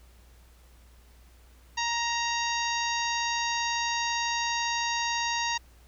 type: harmonic tone with a mistuned harmonic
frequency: 938 Hz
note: A#5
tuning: 11 cents sharp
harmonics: 1 / 2 / 3 / 4 / 5 / 6 / 7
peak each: -30 / -33 / -35 / -36 / -37 / -38 / -38 dBFS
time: 1.77-5.58 s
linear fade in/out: 10 ms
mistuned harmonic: 3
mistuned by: -27 cents
effects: added 60 Hz sine -53 dBFS peak until 5.87 s + pink hiss -61 dBFS RMS until 5.87 s